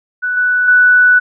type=tone with level steps; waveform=sine; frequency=1484 Hz; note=F#6; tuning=5 cents sharp; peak=-14 / -10 / -5 dBFS; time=0.22-1.2 s; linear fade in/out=20 ms; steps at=0.37 / 0.68 s; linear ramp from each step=2 ms; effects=none